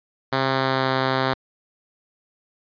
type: tone with pitch glide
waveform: 5% pulse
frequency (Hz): 133.5 to 131.81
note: C3 to C3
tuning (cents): +35 to +13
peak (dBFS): -8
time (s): 0.32-1.34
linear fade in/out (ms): 10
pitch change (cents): -22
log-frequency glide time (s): 0.43-0.89
effects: resampled to 11025 Hz